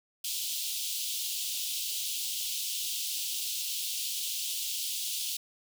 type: high-pass noise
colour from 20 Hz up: pink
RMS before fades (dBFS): -34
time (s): 0.24-5.37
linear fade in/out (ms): 5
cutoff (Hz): 2900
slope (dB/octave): 48
effects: none